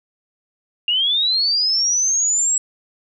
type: linear sweep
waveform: sine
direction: up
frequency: 2794 to 7730 Hz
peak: -15 dBFS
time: 0.88-2.58 s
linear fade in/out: 2 ms
effects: none